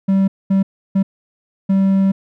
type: tone bursts at uneven times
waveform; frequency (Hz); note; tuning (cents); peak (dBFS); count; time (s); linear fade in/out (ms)
triangle; 193.6; G3; -21; -9; 4; 0.08-0.28 / 0.5-0.63 / 0.95-1.03 / 1.69-2.12; 10
effects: none